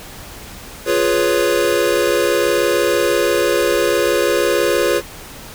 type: chord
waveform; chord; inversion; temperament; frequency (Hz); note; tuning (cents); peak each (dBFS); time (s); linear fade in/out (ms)
square; C# dominant seventh; first; equal; 349.2 / 415.3 / 493.9 / 554.4; E#4 / G#4 / B4 / C#5; 0 / 0 / 0 / 0; -20; 0.85-5.02; 50
effects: pink hiss -35 dBFS RMS until 5.54 s